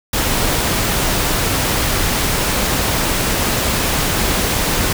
pink noise, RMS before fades -17 dBFS, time 0.13-4.93 s, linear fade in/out 5 ms, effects none

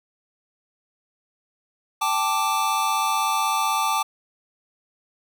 square chord, G suspended second, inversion none, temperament equal, 784 / 880 / 1174.7 Hz, G5 / A5 / D6, 0 / 0 / 0 cents, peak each -29 / -25 / -24 dBFS, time 2.01-4.03 s, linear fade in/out 10 ms, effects none

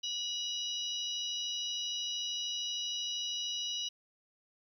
harmonic tone with a mistuned harmonic, 973 Hz, B5, 26 cents flat, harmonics 3 / 4 / 5 / 6, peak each -36 / -40 / -47 / -43 dBFS, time 0.03-3.89 s, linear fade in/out 10 ms, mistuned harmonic 5, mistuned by +51 cents, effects 11-bit

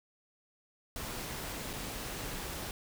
pink noise with dropouts, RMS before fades -40 dBFS, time 0.96-2.71 s, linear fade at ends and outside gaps 1 ms, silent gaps 1.731-1.735 s, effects none

